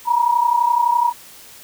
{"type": "tone pair together", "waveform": "sine", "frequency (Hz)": [932.3, 964.1], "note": ["A#5", "B5"], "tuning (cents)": [0, -42], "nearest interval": "minor second", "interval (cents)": 58, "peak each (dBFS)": [-18, -15], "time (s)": [0.05, 1.13], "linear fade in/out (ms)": 50, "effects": ["white hiss -42 dBFS RMS until 1.63 s"]}